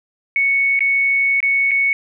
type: tone with dropouts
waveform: sine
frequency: 2217 Hz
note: C#7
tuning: in tune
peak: -13 dBFS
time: 0.36-1.93 s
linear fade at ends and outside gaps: 1 ms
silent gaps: 0.792-0.806 / 1.404-1.428 / 1.71-1.715 s
effects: none